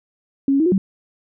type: tone with pitch steps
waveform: sine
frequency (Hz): 274.3 / 276.5 / 319.6 / 359.9 / 192.1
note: C#4 / C#4 / D#4 / F#4 / G3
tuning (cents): -18 / -4 / +47 / -48 / -35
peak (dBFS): -13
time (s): 0.48-0.78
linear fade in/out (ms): 2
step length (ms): 60
effects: none